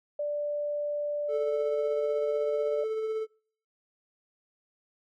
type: tone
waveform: sine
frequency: 587.3 Hz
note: D5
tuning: in tune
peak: -28 dBFS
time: 0.19-2.84 s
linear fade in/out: 5 ms
type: tone with tremolo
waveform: triangle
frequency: 438.7 Hz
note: A4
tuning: 5 cents flat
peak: -25 dBFS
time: 1.28-3.27 s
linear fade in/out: 50 ms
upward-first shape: sine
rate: 16 Hz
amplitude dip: 30%
effects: noise-tail reverb RT60 0.5 s tail -25 dB re dry